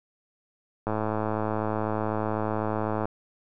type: click train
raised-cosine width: 1 ms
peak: -14 dBFS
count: 237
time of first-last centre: 0.87-3.055 s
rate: 108 Hz
effects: none